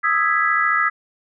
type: chord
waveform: sine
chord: E major seventh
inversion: third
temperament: equal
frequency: 1244.5 / 1318.5 / 1661.2 / 1975.5 Hz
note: D#6 / E6 / G#6 / B6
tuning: 0 / 0 / 0 / 0 cents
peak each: -21 dBFS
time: 0.03-0.9 s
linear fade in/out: 20 ms
effects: none